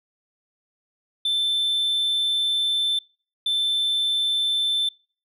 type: tone bursts at uneven times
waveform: sine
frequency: 3540 Hz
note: A7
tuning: 10 cents sharp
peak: -17 dBFS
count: 2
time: 1.25-2.99 / 3.46-4.89 s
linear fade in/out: 5 ms
effects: noise-tail reverb RT60 0.4 s tail -26 dB re dry + tanh soft clip ceiling -19 dBFS